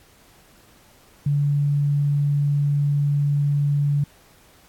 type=tone; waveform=sine; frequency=143.9 Hz; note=D3; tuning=35 cents flat; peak=-17 dBFS; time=1.26-4.04 s; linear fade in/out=5 ms; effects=pink hiss -54 dBFS RMS until 4.68 s + AAC 64 kbps